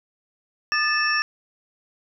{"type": "tone cluster", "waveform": "sine", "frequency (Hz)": [1213, 1752, 2621, 5470], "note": ["D#6", "A6", "E7", "F8"], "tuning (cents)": [-44, -8, -11, -37], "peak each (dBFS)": [-26, -22, -27, -26], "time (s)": [0.72, 1.22], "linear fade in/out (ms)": 0, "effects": []}